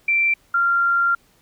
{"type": "tone pair in turn", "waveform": "sine", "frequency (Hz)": [2349, 1385.2], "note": ["D7", "F6"], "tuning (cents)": [0, -15], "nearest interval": "major sixth", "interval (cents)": 915, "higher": "first", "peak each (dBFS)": -15, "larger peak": "neither", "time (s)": [[0.08, 0.34], [0.54, 1.15]], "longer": "second", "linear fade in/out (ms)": 5, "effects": ["pink hiss -58 dBFS RMS until 1.41 s"]}